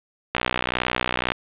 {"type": "click train", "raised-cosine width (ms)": 0.3, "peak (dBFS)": -4, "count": 61, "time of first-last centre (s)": [0.35, 1.319], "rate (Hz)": 61.9, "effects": ["resampled to 8000 Hz", "7-bit"]}